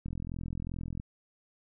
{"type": "click train", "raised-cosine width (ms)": 5, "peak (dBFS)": -25, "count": 41, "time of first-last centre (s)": [0.06, 0.999], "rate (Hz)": 42.6, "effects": []}